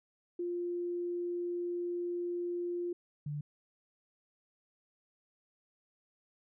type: tone pair in turn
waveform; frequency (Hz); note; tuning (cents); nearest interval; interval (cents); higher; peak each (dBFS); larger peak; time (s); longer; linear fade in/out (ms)
sine; 350 / 147.16; F4 / D3; +4 / +4; octave + minor third; 1500; first; -33 / -35; first; 0.39-2.93 / 3.26-3.41; first; 5
effects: none